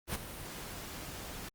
pink noise with ADSR envelope, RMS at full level -33 dBFS, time 0.07-1.49 s, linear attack 76 ms, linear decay 17 ms, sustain -11 dB, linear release 7 ms, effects Opus 32 kbps

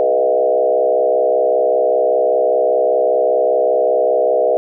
sine tone with frequency modulation, 554.4 Hz, C#5, in tune, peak -11 dBFS, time 0-4.57 s, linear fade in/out 0 ms, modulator 65.1 Hz, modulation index 2, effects none

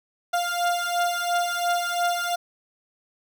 30% pulse beating tone pair, 698.5 / 701.4 Hz, F5 / F5, 0 / +7 cents, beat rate 2.9 Hz, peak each -23 dBFS, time 0.33-2.36 s, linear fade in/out 10 ms, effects none

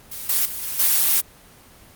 blue noise with level steps, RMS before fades -32 / -19 / -30 / -27 / -17 dBFS, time 0.11-1.21 s, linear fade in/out 10 ms, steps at 0.29 / 0.45 / 0.62 / 0.79 s, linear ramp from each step 5 ms, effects pink hiss -48 dBFS RMS until 1.95 s + Opus 24 kbps

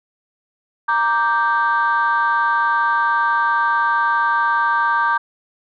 sine chord, G minor, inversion first, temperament equal, 932.3 / 1174.7 / 1568 Hz, Bb5 / D6 / G6, 0 / 0 / 0 cents, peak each -18 dBFS, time 0.88-5.18 s, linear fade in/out 10 ms, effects tanh soft clip ceiling -8 dBFS

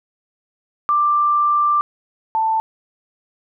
sine tone pair in turn, 1181 / 886.3 Hz, D6 / A5, +9 / +12 cents, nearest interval perfect fourth, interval 497 cents, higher first, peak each -13 / -15 dBFS, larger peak first, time 0.89-1.81 / 2.35-2.6 s, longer first, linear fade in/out 0 ms, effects none

